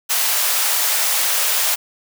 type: high-pass noise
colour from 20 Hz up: white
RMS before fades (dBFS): -18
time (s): 0.09-1.76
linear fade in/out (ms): 20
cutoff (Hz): 560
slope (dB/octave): 24
effects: none